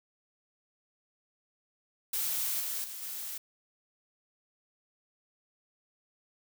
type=noise with level steps; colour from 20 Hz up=blue; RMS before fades=-32 / -35 / -42 / -39 dBFS; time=2.13-3.38 s; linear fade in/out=5 ms; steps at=2.6 / 2.84 / 3.02 s; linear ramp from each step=2 ms; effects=none